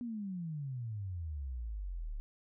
sine exponential sweep, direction down, 246.9 to 34.71 Hz, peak -37 dBFS, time 0.01-2.2 s, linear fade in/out 0 ms, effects none

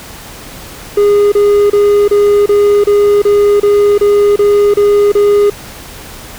triangle tone bursts, 410 Hz, G#4, 22 cents flat, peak -3 dBFS, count 12, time 0.97-5.5 s, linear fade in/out 5 ms, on 350 ms, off 30 ms, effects pink hiss -30 dBFS RMS until 6.38 s

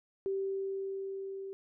sine tone with level ramp, 388.7 Hz, G4, 15 cents flat, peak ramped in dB -30 to -39 dBFS, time 0.26-1.53 s, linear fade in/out 0 ms, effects none

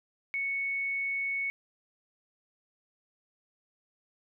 sine tone, 2215 Hz, C#7, 2 cents flat, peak -29 dBFS, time 0.34-1.5 s, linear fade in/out 0 ms, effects none

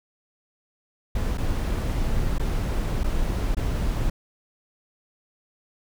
brown noise with dropouts, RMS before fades -24 dBFS, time 1.15-4.1 s, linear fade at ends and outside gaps 5 ms, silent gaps 1.374-1.38 / 2.384-2.395 / 3.035-3.041 / 3.548-3.568 s, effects none

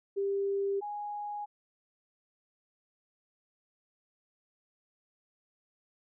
sine tone pair in turn, 396.4 / 828.4 Hz, G4 / G#5, +19 / -5 cents, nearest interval octave + minor second, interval 1276 cents, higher second, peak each -28 / -35 dBFS, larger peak first, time 0.16-0.81 / 0.81-1.46 s, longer neither, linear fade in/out 20 ms, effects none

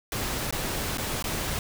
pink noise with dropouts, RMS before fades -30 dBFS, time 0.12-1.59 s, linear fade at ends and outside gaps 1 ms, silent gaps 0.509-0.525 / 0.973-0.982 / 1.225-1.241 s, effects none

